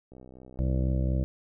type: click train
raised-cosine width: 2 ms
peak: -35 dBFS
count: 52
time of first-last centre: 0.12-0.918 s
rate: 63.9 Hz
type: harmonic tone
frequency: 64.3 Hz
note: C2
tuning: 30 cents flat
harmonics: 1 / 2 / 3 / 4 / 5 / 6 / 7 / 8 / 9 / 10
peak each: -26 / -29 / -34 / -42 / -38 / -50 / -49 / -43 / -41 / -54 dBFS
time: 0.59-1.24 s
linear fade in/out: 0 ms
effects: none